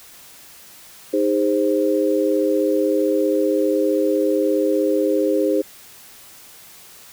sine chord, Ab major, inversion second, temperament equal with one note detuned, 311.1 / 406.5 / 523.3 Hz, Eb4 / Ab4 / C5, 0 / -37 / 0 cents, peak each -20 dBFS, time 1.13-5.62 s, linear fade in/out 10 ms, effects white hiss -44 dBFS RMS until 7.12 s

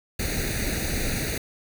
pink noise with comb filter, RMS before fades -27 dBFS, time 0.19-1.38 s, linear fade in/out 5 ms, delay 0.47 ms, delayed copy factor +0.85, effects none

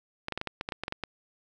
clicks, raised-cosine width 0.3 ms, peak -16 dBFS, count 12, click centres 0.284 / 0.323 / 0.376 / 0.414 / 0.473 / 0.611 / 0.689 / 0.722 / 0.836 / 0.881 / 0.924 / 1.037 s, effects none

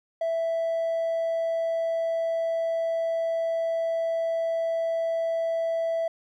triangle tone, 660 Hz, E5, 2 cents sharp, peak -21 dBFS, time 0.21-6.08 s, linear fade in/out 5 ms, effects tanh soft clip ceiling -19 dBFS

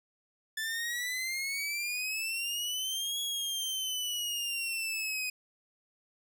sawtooth exponential two-way sweep, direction up then down, 1748 to 3348 to 2496 Hz, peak -29 dBFS, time 0.57-5.3 s, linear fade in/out 5 ms, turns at 3.2 s, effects none

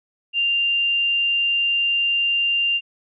sine tone, 2790 Hz, F7, 2 cents flat, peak -17 dBFS, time 0.33-2.81 s, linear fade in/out 50 ms, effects none

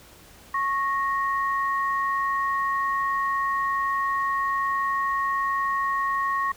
sine tone pair together, 1099.7 / 1868 Hz, C#6 / A#6, -14 / +3 cents, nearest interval major sixth, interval 917 cents, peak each -23 / -29 dBFS, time 0.54-6.52 s, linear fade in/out 5 ms, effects pink hiss -50 dBFS RMS until 6.56 s

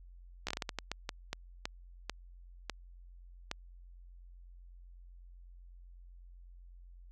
slowing click train, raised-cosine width 0.2 ms, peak -18 dBFS, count 15, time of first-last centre 0.47-3.514 s, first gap 15 ms, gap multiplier 1.36, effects added 44 Hz sine -51 dBFS peak until 7.11 s

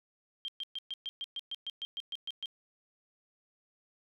sine tone bursts, 3181 Hz, G7, 25 cents sharp, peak -35 dBFS, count 14, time 0.45-2.458 s, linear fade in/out 0 ms, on 32 ms, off 120 ms, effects none

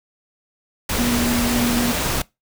sine tone in noise, 240 Hz, B3, 49 cents flat, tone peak -19 dBFS, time 0.98-1.92 s, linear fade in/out 5 ms, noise pink, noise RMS -22 dBFS, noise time 0.89-2.22 s, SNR 0 dB, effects noise-tail reverb RT60 0.2 s tail -22 dB re dry

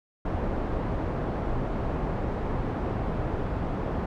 pink low-pass noise, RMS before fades -29 dBFS, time 0.25-4.06 s, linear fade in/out 5 ms, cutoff 900 Hz, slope 12 dB/octave, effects none

